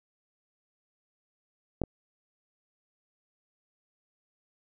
clicks, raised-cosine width 2 ms, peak -14 / -20 dBFS, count 2, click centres 1.817 / 1.837 s, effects none

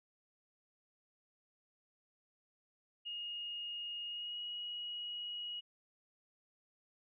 sine tone with pitch glide, 2859 to 2901 Hz, F7 to F#7, +40 to -35 cents, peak -40 dBFS, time 3.05-5.61 s, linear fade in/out 20 ms, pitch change +25 cents, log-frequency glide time 4.06-4.39 s, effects none

